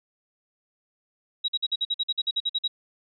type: tone bursts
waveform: sine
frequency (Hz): 3844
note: B7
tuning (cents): -48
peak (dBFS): -22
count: 14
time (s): 1.44-2.679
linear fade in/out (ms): 10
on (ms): 43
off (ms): 49
effects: none